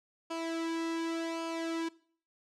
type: tone with flanger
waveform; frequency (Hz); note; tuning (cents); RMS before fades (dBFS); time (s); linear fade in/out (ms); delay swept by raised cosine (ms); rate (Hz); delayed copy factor
sawtooth; 329.6; E4; 0; -35; 0.3-1.89; 10; 0.52 to 1.72; 0.88; -0.7
effects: noise-tail reverb RT60 0.5 s tail -21 dB re dry + low-pass 7000 Hz 12 dB/octave